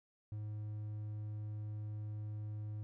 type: tone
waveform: triangle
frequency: 106 Hz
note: G#2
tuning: 36 cents sharp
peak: -38 dBFS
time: 0.32-2.83 s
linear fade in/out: 0 ms
effects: none